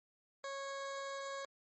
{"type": "tone", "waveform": "20% pulse", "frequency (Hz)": 550, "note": "C#5", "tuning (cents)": -14, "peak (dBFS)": -36, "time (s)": [0.44, 1.45], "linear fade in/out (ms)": 2, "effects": ["MP3 32 kbps"]}